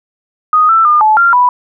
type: tone with pitch steps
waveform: sine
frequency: 1244 / 1330 / 1210 / 863 / 1385 / 987 Hz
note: D#6 / E6 / D#6 / A5 / F6 / B5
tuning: -1 / +15 / -49 / -34 / -15 / -1 cents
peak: -5 dBFS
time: 0.53-1.49 s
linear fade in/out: 2 ms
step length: 160 ms
effects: none